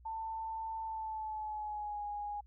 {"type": "tone with pitch glide", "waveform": "sine", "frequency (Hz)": [891, 826.5], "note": ["A5", "G#5"], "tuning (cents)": [22, -9], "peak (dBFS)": -37, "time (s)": [0.05, 2.41], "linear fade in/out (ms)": 10, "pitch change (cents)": -131, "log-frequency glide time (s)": [0.82, 2.04], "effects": ["added 60 Hz sine -56 dBFS peak until 2.46 s"]}